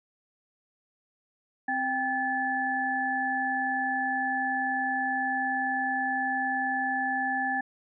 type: tone cluster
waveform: sine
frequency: 259.7 / 790 / 1731 Hz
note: C4 / G5 / A6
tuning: -13 / +13 / -29 cents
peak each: -35 / -29 / -29 dBFS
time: 1.68-7.61 s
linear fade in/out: 5 ms
effects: none